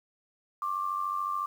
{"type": "tone pair together", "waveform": "sine", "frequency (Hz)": [1080.9, 1174.7], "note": ["C#6", "D6"], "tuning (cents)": [-44, 0], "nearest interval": "minor second", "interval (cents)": 144, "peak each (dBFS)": [-34, -30], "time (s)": [0.62, 1.46], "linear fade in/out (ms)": 2, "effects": ["9-bit"]}